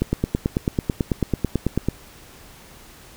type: click train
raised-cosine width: 3 ms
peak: -6 dBFS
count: 18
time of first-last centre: 0.02-1.886 s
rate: 9.11 Hz
effects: pink hiss -46 dBFS RMS until 3.16 s